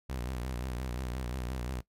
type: tone with vibrato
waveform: sawtooth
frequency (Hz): 62.6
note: B1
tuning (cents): +24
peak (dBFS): -30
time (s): 0.09-1.81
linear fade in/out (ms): 10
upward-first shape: sine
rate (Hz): 5.7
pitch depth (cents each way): 100
effects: noise-tail reverb RT60 0.1 s tail -19 dB re dry + MP3 64 kbps